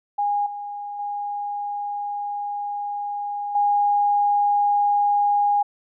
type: tone with level steps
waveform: sine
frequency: 819 Hz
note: G#5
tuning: 24 cents flat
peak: -19 / -29 / -25 / -16 dBFS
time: 0.18-5.63 s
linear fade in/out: 10 ms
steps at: 0.46 / 0.99 / 3.55 s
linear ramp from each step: 5 ms
effects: none